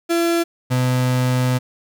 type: tone pair in turn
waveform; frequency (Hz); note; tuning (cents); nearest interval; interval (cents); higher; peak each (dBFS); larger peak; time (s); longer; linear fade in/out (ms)
35% pulse; 338.2 / 126.68; E4 / B2; +44 / +44; octave + perfect fourth; 1700; first; -14; neither; 0.09-0.44 / 0.7-1.59; second; 20
effects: none